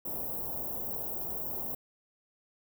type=band-stop noise; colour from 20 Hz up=white; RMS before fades=-36 dBFS; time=0.05-1.75 s; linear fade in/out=5 ms; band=800 to 15000 Hz; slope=24 dB/octave; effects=none